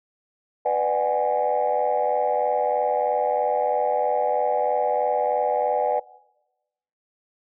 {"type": "chord", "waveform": "sine", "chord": "G# half-diminished seventh", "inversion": "first", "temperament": "just", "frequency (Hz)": [498.4, 598, 747.5, 830.6], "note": ["B4", "D5", "F#5", "G#5"], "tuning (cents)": [16, 31, 17, 0], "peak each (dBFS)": -24, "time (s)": [0.65, 6], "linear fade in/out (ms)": 10, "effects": ["noise-tail reverb RT60 1.0 s tail -22 dB re dry", "tanh soft clip ceiling -12 dBFS"]}